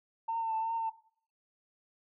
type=tone with vibrato; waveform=sine; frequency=900 Hz; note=A5; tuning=39 cents sharp; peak=-29 dBFS; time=0.28-0.9 s; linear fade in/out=10 ms; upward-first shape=triangle; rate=2.7 Hz; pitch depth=34 cents each way; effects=noise-tail reverb RT60 0.5 s tail -17 dB re dry + tanh soft clip ceiling -25 dBFS